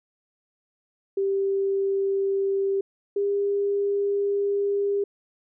sine tone pair in turn, 392 / 402.3 Hz, G4 / G4, 0 / +45 cents, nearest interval unison, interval 45 cents, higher second, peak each -21 dBFS, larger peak neither, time 1.17-2.81 / 3.16-5.04 s, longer second, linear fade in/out 5 ms, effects none

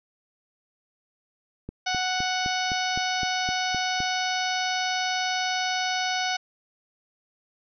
click train, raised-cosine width 3 ms, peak -21 dBFS, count 10, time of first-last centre 1.69-4.004 s, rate 3.89 Hz
harmonic tone, 740 Hz, F#5, in tune, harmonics 1 / 2 / 3 / 4 / 5 / 6 / 7 / 8, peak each -28 / -31 / -33 / -34 / -35 / -36 / -36 / -37 dBFS, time 1.86-6.37 s, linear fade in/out 10 ms
effects none

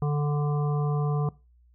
harmonic tone, 146.83 Hz, D3, in tune, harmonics 1 / 3 / 5 / 7 / 8, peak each -23 / -33 / -37 / -40 / -41 dBFS, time 0.02-1.29 s, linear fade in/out 2 ms, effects noise-tail reverb RT60 0.3 s tail -22 dB re dry + added 60 Hz sine -56 dBFS peak until 1.74 s

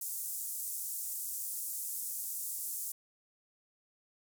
white band-pass noise, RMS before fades -39 dBFS, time 0.01-2.92 s, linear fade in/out 5 ms, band 7300 to 16000 Hz, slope 24 dB/octave, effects none

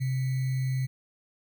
sine tone with sample-and-hold, 130.81 Hz, C3, in tune, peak -25 dBFS, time 0-0.87 s, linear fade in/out 20 ms, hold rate 2100 Hz, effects none

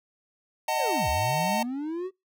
square chord, D# diminished, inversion none, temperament just, 622.3 / 746.7 / 896 Hz, D#5 / F#5 / A5, 0 / +16 / +31 cents, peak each -31 / -31 / -28 dBFS, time 0.68-1.63 s, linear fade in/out 5 ms
triangle linear two-way sweep, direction down then up, 659.3 to 65 to 385.1 Hz, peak -27 dBFS, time 0.75-2.11 s, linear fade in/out 50 ms, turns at 1.09 s
effects noise-tail reverb RT60 0.2 s tail -26 dB re dry

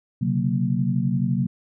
sine tone cluster, 129.7 / 141.4 / 184 / 230.4 Hz, C3 / C#3 / F#3 / A#3, -15 / +35 / -9 / -20 cents, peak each -24 / -27 / -24 / -26 dBFS, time 0.21-1.47 s, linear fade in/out 10 ms, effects none

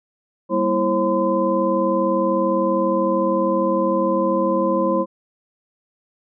sine tone cluster, 197.6 / 237.5 / 330.5 / 535 / 1022 Hz, G3 / A#3 / E4 / C5 / C6, +14 / +33 / +5 / +38 / -41 cents, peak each -24 / -27 / -22 / -20 / -23 dBFS, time 0.49-5.06 s, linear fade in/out 50 ms, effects none

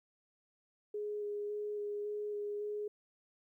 sine tone with vibrato, 415.3 Hz, G#4, in tune, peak -36 dBFS, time 0.94-2.88 s, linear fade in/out 5 ms, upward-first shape square, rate 1.8 Hz, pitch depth 10 cents each way, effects 13-bit

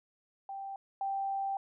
sine tone pair in turn, 784 / 784 Hz, G5 / G5, 0 / 0 cents, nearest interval unison, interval 0 cents, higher neither, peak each -38 / -31 dBFS, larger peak second, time 0.49-0.76 / 1.01-1.57 s, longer second, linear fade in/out 2 ms, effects none

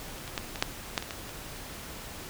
clicks, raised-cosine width 0.2 ms, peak -27 / -22 / -12 / -19 / -6 / -8 / -18 / -17 / -24 dBFS, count 9, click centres 0.182 / 0.278 / 0.378 / 0.558 / 0.625 / 0.978 / 1.025 / 1.108 / 1.293 s, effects pink hiss -42 dBFS RMS until 2.29 s

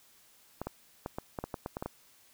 clicks, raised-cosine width 1 ms, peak -21 dBFS, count 11, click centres 0.616 / 0.67 / 1.061 / 1.185 / 1.388 / 1.44 / 1.542 / 1.661 / 1.769 / 1.825 / 1.86 s, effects white hiss -62 dBFS RMS until 2.33 s

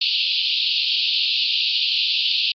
white band-pass noise, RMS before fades -21 dBFS, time 0.01-2.52 s, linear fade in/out 5 ms, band 2600 to 4700 Hz, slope 96 dB/octave, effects Opus 48 kbps

